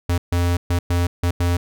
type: tone bursts at uneven times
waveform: square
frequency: 87.31 Hz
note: F2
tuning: in tune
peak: -17 dBFS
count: 6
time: 0.09-0.18 / 0.32-0.57 / 0.7-0.79 / 0.9-1.07 / 1.23-1.31 / 1.4-1.57 s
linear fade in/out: 5 ms
effects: none